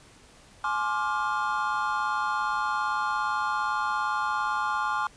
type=chord; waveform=triangle; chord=D half-diminished seventh; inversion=second; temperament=just; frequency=845.8 / 1057.2 / 1174.7 / 1409.6 Hz; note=Ab5 / C6 / D6 / F6; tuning=+31 / +18 / 0 / +16 cents; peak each=-29 dBFS; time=0.64-5.07 s; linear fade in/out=2 ms; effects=pink hiss -54 dBFS RMS until 5.16 s + resampled to 22050 Hz